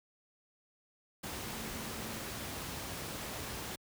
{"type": "tone in noise", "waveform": "sine", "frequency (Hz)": 223.3, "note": "A3", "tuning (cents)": 26, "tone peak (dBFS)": -48, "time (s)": [1.45, 2.19], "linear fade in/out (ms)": 10, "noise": "pink", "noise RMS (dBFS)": -41, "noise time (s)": [1.23, 3.76], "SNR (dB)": -10, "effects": ["high-pass 60 Hz 12 dB/octave"]}